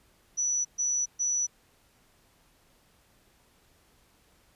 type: tone bursts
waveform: sine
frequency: 5920 Hz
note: F#8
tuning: in tune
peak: -25 dBFS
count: 3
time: 0.37-1.47 s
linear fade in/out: 20 ms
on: 280 ms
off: 130 ms
effects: pink hiss -64 dBFS RMS until 4.55 s + resampled to 32000 Hz

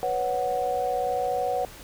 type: chord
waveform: sine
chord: B suspended second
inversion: none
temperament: equal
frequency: 493.9 / 554.4 / 740 Hz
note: B4 / C#5 / F#5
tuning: 0 / 0 / 0 cents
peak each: -29 / -30 / -26 dBFS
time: 0.03-1.65 s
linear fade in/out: 0 ms
effects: pink hiss -45 dBFS RMS until 1.83 s

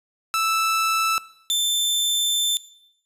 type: tone pair in turn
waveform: sawtooth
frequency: 1318.5 / 3547 Hz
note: E6 / A7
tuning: 0 / +13 cents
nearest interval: octave + perfect fourth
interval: 1713 cents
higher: second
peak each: -16 dBFS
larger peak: neither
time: 0.34-1.18 / 1.5-2.57 s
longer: second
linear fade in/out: 0 ms
effects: noise-tail reverb RT60 0.8 s tail -19 dB re dry + resampled to 32000 Hz

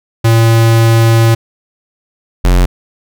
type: tone pair in turn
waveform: square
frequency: 114.1 / 44.71 Hz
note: A#2 / F1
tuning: -37 / +41 cents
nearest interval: octave + major third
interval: 1622 cents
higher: first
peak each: -6 dBFS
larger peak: neither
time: 0.24-1.35 / 2.44-2.66 s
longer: first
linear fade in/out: 10 ms
effects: none

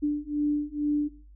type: beating tone pair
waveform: sine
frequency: 293.7 / 295.9 Hz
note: D4 / D4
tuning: 0 / +13 cents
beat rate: 2.2 Hz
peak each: -27 dBFS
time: 0.02-1.09 s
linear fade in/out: 20 ms
effects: noise-tail reverb RT60 0.4 s tail -18 dB re dry + added 50 Hz sine -48 dBFS peak until 1.35 s

